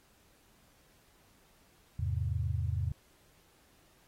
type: chord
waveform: sine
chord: E augmented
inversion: none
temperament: equal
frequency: 82.41 / 103.83 / 130.81 Hz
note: E2 / G#2 / B#2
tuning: 0 / 0 / 0 cents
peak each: -33 / -34 / -36 dBFS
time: 1.99-2.92 s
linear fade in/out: 5 ms
effects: pink hiss -66 dBFS RMS until 4.07 s + AAC 48 kbps